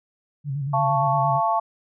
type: tone with vibrato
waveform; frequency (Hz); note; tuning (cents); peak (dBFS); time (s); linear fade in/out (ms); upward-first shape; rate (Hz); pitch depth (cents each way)
sine; 140.1; C#3; +19; -24; 0.44-1.41; 50; square; 8.7; 66
type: chord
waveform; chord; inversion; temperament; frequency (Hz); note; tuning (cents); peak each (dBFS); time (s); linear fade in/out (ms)
sine; F augmented; none; equal with one note detuned; 684.9 / 880 / 1108.7; F5 / A5 / C#6; -34 / 0 / 0; -23 / -22 / -24; 0.73-1.6; 10
effects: none